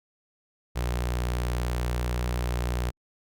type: tone with notch filter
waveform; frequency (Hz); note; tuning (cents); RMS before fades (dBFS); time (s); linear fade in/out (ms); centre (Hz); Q
sawtooth; 60.6; B1; -32; -28; 0.75-2.91; 20; 240; 1.8
effects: Opus 48 kbps